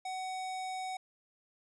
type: tone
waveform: square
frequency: 750 Hz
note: F#5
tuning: 23 cents sharp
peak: -37 dBFS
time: 0.05-0.97 s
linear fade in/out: 5 ms
effects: resampled to 22050 Hz